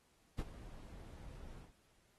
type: noise with ADSR envelope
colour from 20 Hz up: brown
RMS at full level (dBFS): -36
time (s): 0.38-1.73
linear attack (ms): 12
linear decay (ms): 41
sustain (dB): -16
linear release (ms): 130
effects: pink hiss -73 dBFS RMS until 2.18 s + AAC 32 kbps

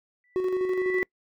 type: tone with exponential growth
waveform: sine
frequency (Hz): 1973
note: B6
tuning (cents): -2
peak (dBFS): -25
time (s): 0.24-1.03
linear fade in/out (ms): 1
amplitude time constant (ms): 170
type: tone with tremolo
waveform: triangle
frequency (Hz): 370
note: F#4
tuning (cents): 0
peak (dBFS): -20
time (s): 0.36-1.03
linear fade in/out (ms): 0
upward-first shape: square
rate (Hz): 12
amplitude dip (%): 35
effects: noise-tail reverb RT60 0.1 s tail -26 dB re dry

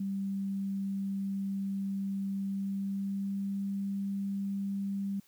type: tone with pitch glide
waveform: sine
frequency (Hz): 196 to 197.71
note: G3 to G3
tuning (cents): 0 to +15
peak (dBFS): -31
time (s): 0-5.2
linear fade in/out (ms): 5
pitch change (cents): +15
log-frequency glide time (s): 2.49-3.57
effects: white hiss -65 dBFS RMS until 5.27 s

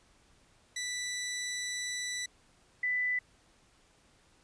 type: tone pair in turn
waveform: 15% pulse / sine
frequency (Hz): 1975.5 / 1991.5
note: B6 / B6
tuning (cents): 0 / +14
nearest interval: unison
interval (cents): 14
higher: second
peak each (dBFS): -28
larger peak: neither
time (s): 0.76-2.26 / 2.83-3.19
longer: first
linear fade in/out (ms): 5
effects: pink hiss -65 dBFS RMS until 4.43 s + resampled to 22050 Hz

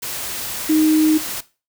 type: tone in noise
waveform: sine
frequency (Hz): 311.1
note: D#4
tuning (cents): 0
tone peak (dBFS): -12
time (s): 0.69-1.18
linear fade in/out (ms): 10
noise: white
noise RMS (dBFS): -27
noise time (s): 0.02-1.41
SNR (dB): +12
effects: noise-tail reverb RT60 0.3 s tail -17 dB re dry

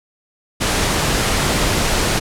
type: noise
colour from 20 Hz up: pink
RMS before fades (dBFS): -17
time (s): 0.6-2.2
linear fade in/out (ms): 20
effects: low-pass 10000 Hz 12 dB/octave

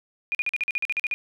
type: tone bursts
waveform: sine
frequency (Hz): 2439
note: D#7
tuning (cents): -35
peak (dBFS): -22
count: 12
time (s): 0.32-1.14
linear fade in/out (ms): 0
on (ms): 28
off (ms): 44
effects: none

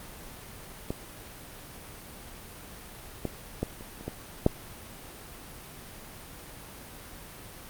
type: clicks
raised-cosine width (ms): 2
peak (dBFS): -17 / -16 / -14 / -30 / -30 / -19 / -6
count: 7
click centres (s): 0.905 / 3.253 / 3.63 / 3.809 / 4.01 / 4.08 / 4.464
effects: pink hiss -45 dBFS RMS until 7.69 s + Opus 32 kbps

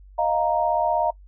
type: chord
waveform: sine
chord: Eb suspended second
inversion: none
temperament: equal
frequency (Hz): 622.3 / 698.5 / 932.3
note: Eb5 / F5 / Bb5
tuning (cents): 0 / 0 / 0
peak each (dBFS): -24 / -23 / -23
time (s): 0.18-1.11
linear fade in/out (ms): 10
effects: noise-tail reverb RT60 0.1 s tail -23 dB re dry + added 48 Hz sine -44 dBFS peak until 1.27 s

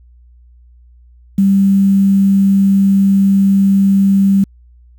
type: tone with quantisation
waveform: sine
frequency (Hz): 196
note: G3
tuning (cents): 0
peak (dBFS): -7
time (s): 1.38-4.44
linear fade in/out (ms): 5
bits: 6
effects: added 60 Hz sine -41 dBFS peak until 4.98 s

